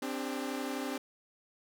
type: chord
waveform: sawtooth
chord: C suspended second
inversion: none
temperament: equal with one note detuned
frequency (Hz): 261.6 / 293.7 / 401.4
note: C4 / D4 / G4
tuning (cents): 0 / 0 / +41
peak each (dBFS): -33 / -35 / -38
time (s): 0.02-0.98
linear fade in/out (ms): 5
effects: none